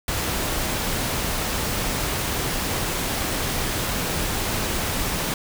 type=noise; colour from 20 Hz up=pink; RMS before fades=-25 dBFS; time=0.08-5.34 s; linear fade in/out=2 ms; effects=none

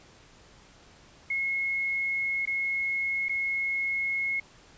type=tone with dropouts; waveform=sine; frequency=2170 Hz; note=C#7; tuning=37 cents flat; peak=-26 dBFS; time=1.3-4.4 s; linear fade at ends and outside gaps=5 ms; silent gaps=2.455-2.473 / 3.285-3.293 s; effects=pink hiss -55 dBFS RMS until 4.77 s + resampled to 16000 Hz

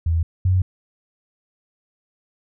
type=tone pair in turn; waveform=sine; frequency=82.41 / 92.5 Hz; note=E2 / F#2; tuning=0 / 0 cents; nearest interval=major second; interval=200 cents; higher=second; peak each=-16 / -14 dBFS; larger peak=second; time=0.06-0.23 / 0.45-0.62 s; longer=neither; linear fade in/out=5 ms; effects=none

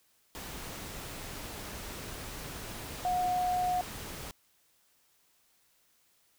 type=tone in noise; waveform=sine; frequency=725 Hz; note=F#5; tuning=35 cents flat; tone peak=-27 dBFS; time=3.05-3.81 s; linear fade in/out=0 ms; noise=pink; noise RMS=-42 dBFS; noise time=0.35-4.31 s; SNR=+12 dB; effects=white hiss -69 dBFS RMS until 6.38 s

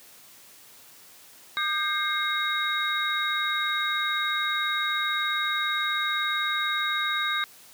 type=tone cluster; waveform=sine; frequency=1211 / 1584 / 2126 / 3782 Hz; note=D#6 / G6 / C7 / A#7; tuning=-47 / +18 / +27 / +24 cents; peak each=-30 / -29 / -31 / -29 dBFS; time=1.57-7.44 s; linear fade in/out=0 ms; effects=white hiss -51 dBFS RMS until 7.73 s + high-pass 100 Hz 12 dB/octave

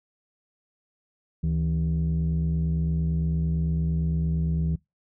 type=tone pair together; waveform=sine; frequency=72.97 / 161.8 Hz; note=D2 / E3; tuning=-11 / -32 cents; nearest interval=octave + major second; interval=1379 cents; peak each=-24 / -22 dBFS; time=1.43-4.76 s; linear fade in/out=10 ms; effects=noise-tail reverb RT60 0.2 s tail -25 dB re dry + tanh soft clip ceiling -19 dBFS

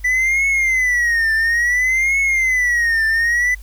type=tone with vibrato; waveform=triangle; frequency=1975.5 Hz; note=B6; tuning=in tune; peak=-12 dBFS; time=0.04-3.55 s; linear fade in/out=10 ms; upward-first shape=triangle; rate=0.58 Hz; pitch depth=190 cents each way; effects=added 50 Hz sine -32 dBFS peak until 3.62 s + white hiss -50 dBFS RMS until 3.62 s

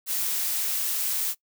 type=noise; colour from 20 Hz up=blue; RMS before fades=-27 dBFS; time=0.06-1.35 s; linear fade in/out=50 ms; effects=noise-tail reverb RT60 0.1 s tail -21 dB re dry

